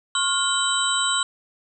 sine tone cluster, 1085 / 1415 / 3078 / 3890 / 7990 Hz, C#6 / F6 / G7 / B7 / B8, -37 / +22 / -32 / -27 / +19 cents, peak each -26 dBFS, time 0.15-1.23 s, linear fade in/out 2 ms, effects none

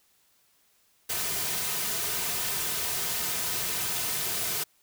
white noise with comb filter, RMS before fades -30 dBFS, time 1.09-4.64 s, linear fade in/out 10 ms, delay 3.6 ms, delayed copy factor -0.55, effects white hiss -66 dBFS RMS until 4.82 s

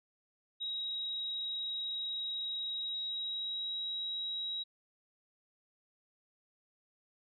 sine tone with pitch glide, 3818 to 3842 Hz, A#7 to B7, +41 to -48 cents, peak -35 dBFS, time 0.6-4.64 s, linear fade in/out 20 ms, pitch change +11 cents, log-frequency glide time 2.73-3.73 s, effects none

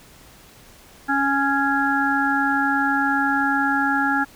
harmonic tone, 277.2 Hz, C#4, in tune, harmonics 1 / 3 / 5 / 6, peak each -23 / -23 / -23 / -23 dBFS, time 1.08-4.25 s, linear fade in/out 20 ms, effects pink hiss -48 dBFS RMS until 4.35 s

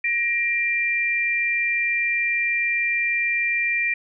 sine tone pair together, 1885.8 / 2376 Hz, A#6 / D7, +20 / +20 cents, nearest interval major third, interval 400 cents, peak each -24 / -21 dBFS, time 0.04-3.94 s, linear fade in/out 5 ms, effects none

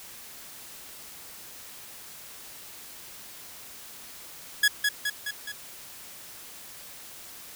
sawtooth tone with echo, 1677 Hz, G#6, 16 cents sharp, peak -14 dBFS, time 4.63-4.68 s, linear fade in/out 5 ms, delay 210 ms, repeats 4, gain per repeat -4 dB, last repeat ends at 5.52 s, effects white hiss -45 dBFS RMS until 7.55 s

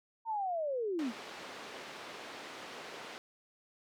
sine linear sweep, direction down, 926 to 208.3 Hz, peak -32 dBFS, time 0.25-1.13 s, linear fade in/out 50 ms
pink band-pass noise, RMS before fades -47 dBFS, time 0.99-3.18 s, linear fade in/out 0 ms, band 370 to 4200 Hz, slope 12 dB/octave
effects none

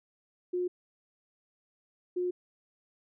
sine tone bursts at uneven times, 359.1 Hz, F4, 48 cents sharp, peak -28 dBFS, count 2, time 0.53-0.68 / 2.16-2.31 s, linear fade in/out 10 ms, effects none

